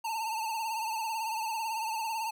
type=tone with vibrato; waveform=square; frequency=891 Hz; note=A5; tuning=22 cents sharp; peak=-32 dBFS; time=0.04-2.31 s; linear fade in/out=10 ms; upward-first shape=triangle; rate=18 Hz; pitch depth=83 cents each way; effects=none